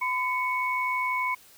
sine tone pair together, 1011.2 / 2217 Hz, B5 / C#7, +41 / 0 cents, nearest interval octave + major second, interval 1359 cents, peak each -27 / -28 dBFS, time 0.01-1.35 s, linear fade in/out 10 ms, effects white hiss -54 dBFS RMS until 1.57 s

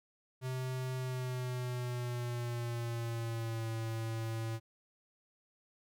square tone with pitch glide, 128.9 to 112.86 Hz, C3 to A2, -26 to +44 cents, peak -36 dBFS, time 0.41-4.6 s, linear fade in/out 50 ms, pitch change -230 cents, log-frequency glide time 0.97-3.68 s, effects none

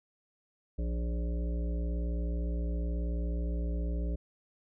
harmonic tone with a mistuned harmonic, 59 Hz, A#1, 22 cents sharp, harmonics 1 / 3 / 5 / 7 / 9 / 10, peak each -30 / -40 / -44 / -47 / -49 / -50 dBFS, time 0.78-4.16 s, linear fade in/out 10 ms, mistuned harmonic 3, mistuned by -38 cents, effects none

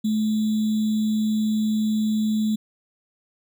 sine tone with sample-and-hold, 215.9 Hz, A3, 33 cents flat, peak -19 dBFS, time 0.04-2.56 s, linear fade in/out 10 ms, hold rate 3675 Hz, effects none

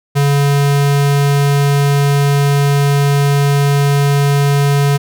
square tone, 141.8 Hz, C#3, 40 cents sharp, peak -10 dBFS, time 0.15-4.98 s, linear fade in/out 20 ms, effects none

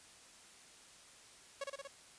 sawtooth tone with echo, 554.4 Hz, C#5, in tune, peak -34 dBFS, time 1.61-1.64 s, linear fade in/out 5 ms, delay 59 ms, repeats 4, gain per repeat -2 dB, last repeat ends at 1.876 s, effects white hiss -59 dBFS RMS until 2.18 s + resampled to 22050 Hz

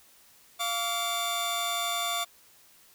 sawtooth tone cluster, 696 / 1147 / 3552 Hz, F5 / D6 / A7, -6 / -41 / +16 cents, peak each -29 dBFS, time 0.59-2.25 s, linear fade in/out 20 ms, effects white hiss -58 dBFS RMS until 2.94 s

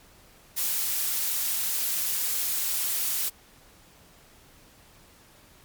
blue noise, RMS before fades -27 dBFS, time 0.56-3.3 s, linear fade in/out 20 ms, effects pink hiss -55 dBFS RMS until 5.64 s + MP3 96 kbps

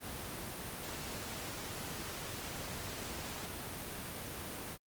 pink noise, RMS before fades -42 dBFS, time 0-4.78 s, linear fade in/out 50 ms, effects high-pass 60 Hz 12 dB/octave + Opus 32 kbps

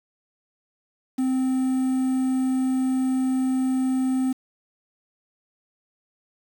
triangle tone with quantisation, 259.6 Hz, C4, 13 cents flat, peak -18 dBFS, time 1.18-4.33 s, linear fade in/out 10 ms, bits 7, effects none

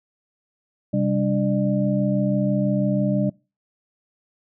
sine tone cluster, 132.1 / 198.2 / 292.2 / 599 Hz, C3 / G3 / D4 / D5, +17 / +19 / -9 / +34 cents, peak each -24 / -21 / -26 / -26 dBFS, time 0.93-3.3 s, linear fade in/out 10 ms, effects noise-tail reverb RT60 0.3 s tail -24 dB re dry

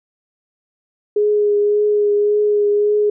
sine tone with vibrato, 415.3 Hz, G#4, in tune, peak -12 dBFS, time 1.16-3.1 s, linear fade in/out 5 ms, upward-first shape triangle, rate 1.8 Hz, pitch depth 19 cents each way, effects none

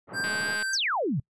pink band-pass noise, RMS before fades -40 dBFS, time 0.07-0.58 s, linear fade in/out 50 ms, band 120 to 1500 Hz, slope 24 dB/octave
square tone with vibrato, 1568 Hz, G6, in tune, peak -28 dBFS, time 0.13-0.78 s, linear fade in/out 50 ms, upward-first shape sine, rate 3.4 Hz, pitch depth 14 cents each way
click train, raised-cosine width 0.3 ms, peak -21 dBFS, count 82, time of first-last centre 0.24-0.626 s, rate 210 Hz
sine exponential sweep, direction down, 6645 to 116.54 Hz, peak -24 dBFS, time 0.73-1.2 s, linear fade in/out 5 ms
effects noise-tail reverb RT60 0.1 s tail -26 dB re dry + resampled to 24000 Hz

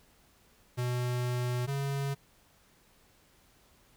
square tone pair in turn, 123.47 / 138.91 Hz, B2 / C#3, 0 / +4 cents, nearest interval major second, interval 204 cents, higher second, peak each -30 / -31 dBFS, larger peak first, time 0.77-1.67 / 1.67-2.15 s, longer first, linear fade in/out 20 ms, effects pink hiss -64 dBFS RMS until 3.96 s

